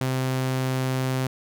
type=tone; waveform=sawtooth; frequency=130.2 Hz; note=C3; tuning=8 cents flat; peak=-19 dBFS; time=0.01-1.27 s; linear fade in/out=2 ms; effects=none